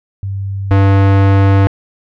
sine / square tone pair in turn, 98 / 98 Hz, G2 / G2, 0 / 0 cents, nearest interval unison, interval 0 cents, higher neither, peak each -17 / -7 dBFS, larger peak second, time 0.23-0.71 / 0.71-1.67 s, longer second, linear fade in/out 0 ms, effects low-pass 2000 Hz 12 dB/octave

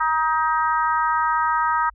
harmonic tone, 315.4 Hz, D#4, 24 cents sharp, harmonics 3 / 4 / 5 / 6, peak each -21 / -21 / -27 / -32 dBFS, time 0-1.9 s, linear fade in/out 10 ms, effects added 50 Hz sine -47 dBFS peak until 1.94 s

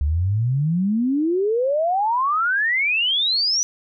sine exponential sweep, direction up, 69.3 to 5980 Hz, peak -17 dBFS, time 0.01-3.63 s, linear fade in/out 0 ms, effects none

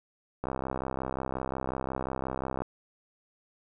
click train, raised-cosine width 1 ms, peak -18 dBFS, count 144, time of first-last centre 0.44-2.62 s, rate 65.6 Hz, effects none

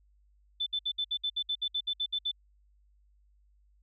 sine tone bursts, 3520 Hz, A7, in tune, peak -28 dBFS, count 14, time 0.6-2.316 s, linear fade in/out 10 ms, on 65 ms, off 62 ms, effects added 50 Hz sine -62 dBFS peak until 3.82 s

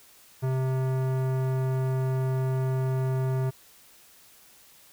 sine tone with tanh clipping, 130.81 Hz, C3, in tune, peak -26 dBFS, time 0.42-3.51 s, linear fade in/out 20 ms, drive 18 dB, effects white hiss -55 dBFS RMS until 4.92 s

